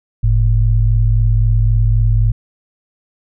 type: tone pair together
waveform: sine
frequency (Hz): 46.21 / 110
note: F#1 / A2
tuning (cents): -1 / 0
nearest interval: octave + minor third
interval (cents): 1501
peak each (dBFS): -12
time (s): 0.23-2.32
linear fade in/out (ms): 10
effects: none